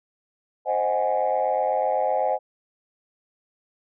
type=chord; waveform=sine; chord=Ab dominant seventh; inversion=first; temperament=equal with one note detuned; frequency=523.3 / 622.3 / 742.6 / 830.6 Hz; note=C5 / Eb5 / Gb5 / Ab5; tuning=0 / 0 / +6 / 0 cents; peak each=-25 dBFS; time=0.65-2.39 s; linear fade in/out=50 ms; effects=tanh soft clip ceiling -13 dBFS